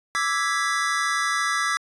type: chord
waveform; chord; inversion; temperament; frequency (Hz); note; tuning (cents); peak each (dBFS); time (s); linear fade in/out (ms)
square; E dominant seventh; third; equal with one note detuned; 1166.5 / 1318.5 / 1661.2 / 1975.5; D6 / E6 / G#6 / B6; -12 / 0 / 0 / 0; -28; 0.15-1.77; 0
effects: resampled to 22050 Hz